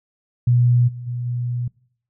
sine tone with level steps, 121.8 Hz, B2, 24 cents flat, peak -12 / -30 / -23 / -21 dBFS, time 0.47-1.68 s, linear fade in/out 5 ms, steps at 0.87 / 1.06 / 1.25 s, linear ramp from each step 20 ms, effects noise-tail reverb RT60 0.6 s tail -24 dB re dry

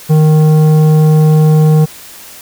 triangle tone with tanh clipping, 154.9 Hz, D#3, 7 cents flat, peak -6 dBFS, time 0.09-1.86 s, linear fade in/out 20 ms, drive 15 dB, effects white hiss -33 dBFS RMS until 2.41 s

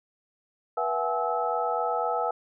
sine tone cluster, 485.4 / 673 / 757 / 845 / 1300 Hz, B4 / E5 / F#5 / G#5 / E6, -30 / +36 / +39 / +30 / -24 cents, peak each -31 dBFS, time 0.77-2.31 s, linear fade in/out 5 ms, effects none

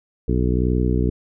harmonic tone, 61.74 Hz, B1, in tune, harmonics 1 / 2 / 3 / 4 / 5 / 6 / 7, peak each -20 / -23 / -25 / -26 / -27 / -28 / -28 dBFS, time 0.28-1.1 s, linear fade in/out 5 ms, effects none

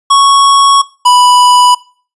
square tone pair in turn, 1108.7 / 987.7 Hz, C#6 / B5, 0 / 0 cents, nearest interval major second, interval 200 cents, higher first, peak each -4 dBFS, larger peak neither, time 0.1-0.82 / 1.05-1.75 s, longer first, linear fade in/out 10 ms, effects noise-tail reverb RT60 0.4 s tail -20 dB re dry + resampled to 24000 Hz

